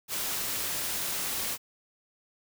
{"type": "noise", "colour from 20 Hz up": "white", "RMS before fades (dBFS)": -32, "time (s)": [0.08, 1.58], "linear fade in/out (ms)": 50, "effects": []}